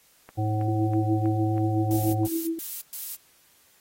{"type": "click train", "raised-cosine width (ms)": 0.5, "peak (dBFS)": -30, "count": 5, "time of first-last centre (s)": [0.29, 1.58], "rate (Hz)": 3.1}
{"type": "harmonic tone", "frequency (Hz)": 107.3, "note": "A2", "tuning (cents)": -43, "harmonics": [1, 3, 5, 7], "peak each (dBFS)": [-24, -31, -37, -32], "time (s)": [0.37, 2.27], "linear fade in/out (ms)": 20}
{"type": "tone with tremolo", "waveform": "sine", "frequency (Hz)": 328.1, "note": "E4", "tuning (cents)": -8, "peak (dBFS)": -23, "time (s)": [0.68, 2.59], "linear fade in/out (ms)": 5, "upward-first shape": "sine", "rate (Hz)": 7.3, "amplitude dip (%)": 65}
{"type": "noise bursts", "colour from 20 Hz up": "violet", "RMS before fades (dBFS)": -33, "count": 4, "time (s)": [1.91, 3.15], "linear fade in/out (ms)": 0, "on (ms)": 220, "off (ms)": 120}
{"effects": ["white hiss -60 dBFS RMS until 3.8 s", "AAC 48 kbps"]}